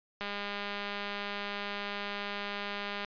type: click train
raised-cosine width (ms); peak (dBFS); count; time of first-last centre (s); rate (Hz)
0.3; -21; 577; 0.21-3.047; 203
effects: resampled to 11025 Hz